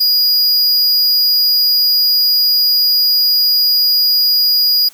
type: tone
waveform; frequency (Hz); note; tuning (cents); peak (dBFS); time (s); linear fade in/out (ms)
square; 4887; D#8; -32; -10; 0-4.89; 10
effects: white hiss -43 dBFS RMS until 4.93 s + high-pass 150 Hz 12 dB/octave